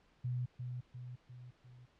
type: tone with echo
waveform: sine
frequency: 124.1 Hz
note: B2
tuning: 9 cents sharp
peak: -34 dBFS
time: 0.24-0.46 s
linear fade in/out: 10 ms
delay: 350 ms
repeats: 4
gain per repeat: -5 dB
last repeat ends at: 1.86 s
effects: pink hiss -70 dBFS RMS until 1.99 s + low-pass 4000 Hz 12 dB/octave